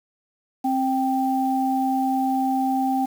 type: tone pair together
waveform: sine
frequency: 264.5 / 784 Hz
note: C4 / G5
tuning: +19 / 0 cents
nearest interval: octave + perfect fifth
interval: 1881 cents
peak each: -22 dBFS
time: 0.64-3.06 s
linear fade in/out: 10 ms
effects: 7-bit